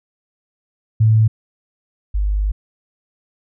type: tone pair in turn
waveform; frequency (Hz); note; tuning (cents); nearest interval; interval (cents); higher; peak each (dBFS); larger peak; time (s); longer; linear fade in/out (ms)
sine; 110 / 50.58; A2 / G#1; 0 / -45; octave + minor second; 1345; first; -9 / -15; first; 1-1.28 / 2.14-2.52; second; 10
effects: none